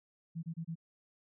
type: tone bursts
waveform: sine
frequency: 164.81 Hz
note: E3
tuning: in tune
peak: -36 dBFS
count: 4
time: 0.35-0.755 s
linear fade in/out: 20 ms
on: 81 ms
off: 27 ms
effects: none